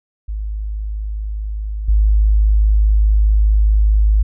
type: tone with level steps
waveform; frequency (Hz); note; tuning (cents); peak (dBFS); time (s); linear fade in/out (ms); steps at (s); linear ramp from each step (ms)
sine; 52.4; G#1; +16; -20 / -9; 0.28-4.23; 10; 1.88; 10
effects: none

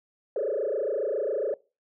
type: tone with frequency modulation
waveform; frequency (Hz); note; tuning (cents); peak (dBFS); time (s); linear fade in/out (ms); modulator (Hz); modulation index
sine; 493.9; B4; 0; -24; 0.36-1.54; 2; 27.3; 3.4
effects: noise-tail reverb RT60 0.3 s tail -22 dB re dry + tanh soft clip ceiling -20 dBFS

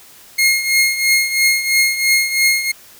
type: tone with tremolo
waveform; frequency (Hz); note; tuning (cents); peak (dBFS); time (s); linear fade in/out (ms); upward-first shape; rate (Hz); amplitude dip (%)
sawtooth; 2147; C7; +44; -6; 0.38-2.72; 10; triangle; 3; 75
effects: white hiss -43 dBFS RMS until 2.99 s

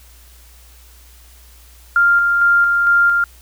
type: tone with tremolo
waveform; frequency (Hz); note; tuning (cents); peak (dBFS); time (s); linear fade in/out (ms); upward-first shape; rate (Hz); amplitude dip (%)
sine; 1396.9; F6; 0; -9; 1.96-3.24; 2; square; 2.2; 30
effects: added 60 Hz sine -43 dBFS peak until 3.41 s + white hiss -48 dBFS RMS until 3.41 s

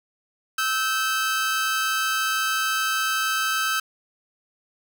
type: tone pair together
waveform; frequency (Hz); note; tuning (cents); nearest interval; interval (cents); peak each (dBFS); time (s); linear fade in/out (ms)
sawtooth; 1303 / 1549.5; E6 / G6; -20 / -21; minor third; 299; -21; 0.58-3.8; 5
effects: none

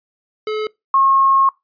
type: tone pair in turn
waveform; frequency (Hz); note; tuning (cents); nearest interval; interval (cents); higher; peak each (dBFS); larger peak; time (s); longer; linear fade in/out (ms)
square / sine; 429.7 / 1082.8; A4 / C#6; -41 / -41; octave + major third; 1600; second; -20 / -10; second; 0.47-0.67 / 0.94-1.49; second; 2
effects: noise-tail reverb RT60 0.2 s tail -23 dB re dry + resampled to 11025 Hz

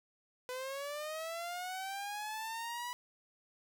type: linear sweep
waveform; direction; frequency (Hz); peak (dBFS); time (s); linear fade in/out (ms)
sawtooth; up; 498.3 to 984; -35; 0.49-2.93; 0
effects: none

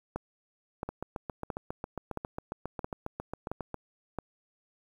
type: two click trains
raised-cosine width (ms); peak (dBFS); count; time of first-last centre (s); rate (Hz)
1; -19 / -21; 7 / 22; 0.16-4.187 / 0.89-3.743; 1.49 / 7.36
effects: 9-bit

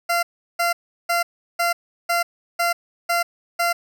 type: tone bursts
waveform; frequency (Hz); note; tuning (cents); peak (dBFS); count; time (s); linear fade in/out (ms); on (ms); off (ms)
20% pulse; 689; F5; -24; -13; 8; 0.09-3.73; 10; 140; 360
effects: none

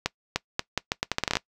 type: accelerating click train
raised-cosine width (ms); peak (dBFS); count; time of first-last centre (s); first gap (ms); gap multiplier
0.2; -6; 14; 0.06-1.37; 300; 0.78
effects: noise-tail reverb RT60 0.1 s tail -22 dB re dry

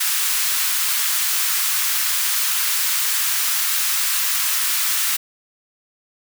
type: high-pass noise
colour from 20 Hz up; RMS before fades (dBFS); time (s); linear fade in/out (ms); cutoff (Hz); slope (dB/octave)
white; -20; 0-5.17; 10; 1100; 24
effects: none

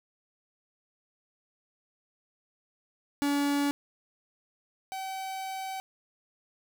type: tone pair in turn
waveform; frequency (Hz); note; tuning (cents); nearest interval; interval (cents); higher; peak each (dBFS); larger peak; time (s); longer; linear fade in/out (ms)
45% pulse; 285.4 / 765.5; D4 / G5; -49 / -41; octave + perfect fourth; 1708; second; -25 / -34; first; 3.22-3.71 / 4.92-5.8; second; 0
effects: none

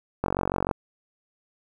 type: click train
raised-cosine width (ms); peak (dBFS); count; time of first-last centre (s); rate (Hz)
1; -10; 23; 0.24-0.712; 46.6
effects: 8-bit

